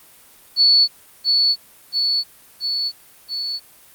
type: tone with echo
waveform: sine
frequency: 4435 Hz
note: C#8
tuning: in tune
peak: -10 dBFS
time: 0.56-0.88 s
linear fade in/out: 50 ms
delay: 680 ms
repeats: 4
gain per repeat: -3 dB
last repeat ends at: 3.6 s
effects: white hiss -48 dBFS RMS until 3.94 s + Opus 32 kbps